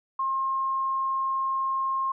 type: tone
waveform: sine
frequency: 1068 Hz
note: C6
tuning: 35 cents sharp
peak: -24 dBFS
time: 0.19-2.12 s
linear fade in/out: 5 ms
effects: none